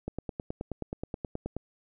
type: click train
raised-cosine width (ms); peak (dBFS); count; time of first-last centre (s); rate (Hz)
2; -20; 15; 0.08-1.566; 9.42
effects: none